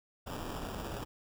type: noise with sample-and-hold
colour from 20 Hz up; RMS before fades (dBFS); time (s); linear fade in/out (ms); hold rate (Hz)
pink; -40; 0.26-1.05; 20; 2100
effects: none